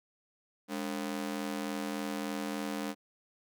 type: ring-modulated tone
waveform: sawtooth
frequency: 248.6 Hz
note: B3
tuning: 12 cents sharp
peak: -27 dBFS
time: 0.68-2.95 s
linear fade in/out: 50 ms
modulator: 41.7 Hz
effects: none